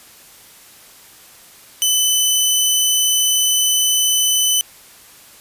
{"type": "tone", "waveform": "15% pulse", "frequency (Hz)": 3013, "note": "F#7", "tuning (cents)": 31, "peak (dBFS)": -6, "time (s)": [1.82, 4.61], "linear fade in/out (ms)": 0, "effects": ["white hiss -44 dBFS RMS until 5.4 s", "resampled to 32000 Hz"]}